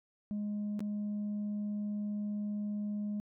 sine tone with dropouts, 207.6 Hz, G#3, in tune, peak -31 dBFS, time 0.31-3.2 s, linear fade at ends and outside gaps 0 ms, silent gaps 0.793-0.805 s, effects tanh soft clip ceiling -32 dBFS

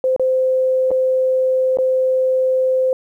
sine tone with dropouts, 518 Hz, C5, 17 cents flat, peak -13 dBFS, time 0.04-2.93 s, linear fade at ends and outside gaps 1 ms, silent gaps 0.163-0.196 / 0.907-0.914 / 1.772-1.786 s, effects 9-bit

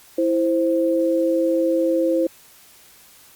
sine tone pair together, 330 / 523.4 Hz, E4 / C5, +2 / 0 cents, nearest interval minor sixth, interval 798 cents, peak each -19 dBFS, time 0.18-2.27 s, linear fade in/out 5 ms, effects white hiss -49 dBFS RMS until 3.35 s + Opus 48 kbps

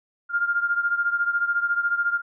sine beating tone pair, 1400 / 1414 Hz, F6 / F6, +4 / +21 cents, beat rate 14 Hz, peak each -22 / -26 dBFS, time 0.29-2.22 s, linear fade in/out 50 ms, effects none

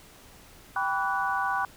sine chord, G major seventh, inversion none, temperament equal with one note detuned, 784 / 987.8 / 1144.5 / 1480 Hz, G5 / B5 / D6 / F#6, 0 / 0 / -45 / 0 cents, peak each -30 / -31 / -31 / -30 dBFS, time 0.76-1.65 s, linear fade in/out 2 ms, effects pink hiss -52 dBFS RMS until 1.76 s

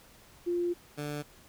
sine / 15% pulse tone pair in turn, 349.2 / 147.29 Hz, F4 / D3, 0 / +5 cents, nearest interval octave + minor third, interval 1495 cents, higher first, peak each -27 / -28 dBFS, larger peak first, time 0.46-0.74 / 0.97-1.23 s, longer first, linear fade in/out 20 ms, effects pink hiss -57 dBFS RMS until 1.48 s

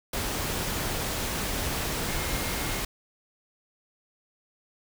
sine tone in noise, 2135 Hz, C7, 34 cents sharp, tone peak -41 dBFS, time 2.08-2.8 s, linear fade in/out 5 ms, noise pink, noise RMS -30 dBFS, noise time 0.13-2.85 s, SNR -14 dB, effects none

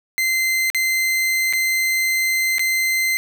40% pulse tone with dropouts, 2072 Hz, C7, 17 cents flat, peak -16 dBFS, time 0.18-3.17 s, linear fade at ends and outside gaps 0 ms, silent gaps 0.701-0.747 / 1.527-1.534 / 2.583-2.594 s, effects none

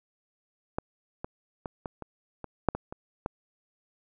clicks, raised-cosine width 1 ms, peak -15 / -20 / -20 / -20 / -24 / -23 / -7 / -18 / -24 / -16 dBFS, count 10, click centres 0.785 / 1.245 / 1.658 / 1.858 / 2.023 / 2.443 / 2.687 / 2.75 / 2.925 / 3.261 s, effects none

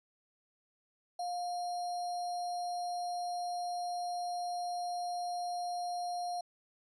sine tone with sample-and-hold, 708 Hz, F5, 23 cents sharp, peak -34 dBFS, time 1.19-6.41 s, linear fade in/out 5 ms, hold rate 4900 Hz, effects resampled to 22050 Hz

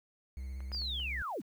triangle tone with vibrato, 65.7 Hz, C2, 8 cents sharp, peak -36 dBFS, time 0.37-1.22 s, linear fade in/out 0 ms, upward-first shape square, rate 16 Hz, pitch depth 42 cents each way
clicks, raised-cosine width 0.5 ms, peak -38 / -32 / -38 / -40 / -41 dBFS, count 5, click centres 0.605 / 0.718 / 0.748 / 0.818 / 1 s
sine linear sweep, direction down, 5040 to 123.47 Hz, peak -35 dBFS, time 0.72-1.42 s, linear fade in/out 20 ms
effects 10-bit

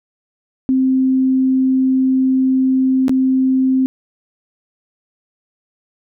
sine tone with dropouts, 261.6 Hz, C4, in tune, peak -11 dBFS, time 0.69-3.86 s, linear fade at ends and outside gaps 0 ms, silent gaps 3.082-3.094 s, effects none

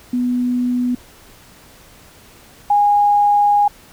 sine tone pair in turn, 246.9 / 821.4 Hz, B3 / G#5, 0 / -19 cents, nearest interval octave + major sixth, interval 2081 cents, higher second, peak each -15 / -10 dBFS, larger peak second, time 0.13-0.95 / 2.7-3.68 s, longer second, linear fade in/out 5 ms, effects pink hiss -45 dBFS RMS until 3.92 s

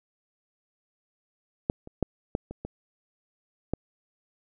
clicks, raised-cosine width 2 ms, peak -10 / -29 / -10 / -12 / -24 / -21 / -13 dBFS, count 7, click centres 1.699 / 1.874 / 2.027 / 2.351 / 2.51 / 2.65 / 3.736 s, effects none

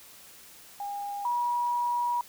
sine tone pair in turn, 810 / 963.3 Hz, G#5 / B5, -43 / -43 cents, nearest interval minor third, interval 300 cents, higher second, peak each -32 / -25 dBFS, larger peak second, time 0.8-1.25 / 1.25-2.21 s, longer second, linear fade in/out 2 ms, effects white hiss -51 dBFS RMS until 2.28 s

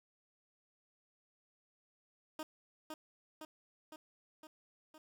15% pulse tone with echo, 311.1 Hz, D#4, in tune, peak -34 dBFS, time 2.39-2.43 s, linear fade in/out 2 ms, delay 510 ms, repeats 5, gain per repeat -3 dB, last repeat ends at 4.98 s, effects none

